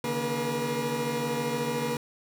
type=tone cluster; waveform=30% pulse; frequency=141 / 155.6 / 235.3 / 424.1 / 483.8 Hz; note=C#3 / D#3 / A#3 / G#4 / B4; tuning=+30 / 0 / +16 / +36 / -36 cents; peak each=-34 / -36 / -30 / -36 / -28 dBFS; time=0.04-1.97 s; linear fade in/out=2 ms; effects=none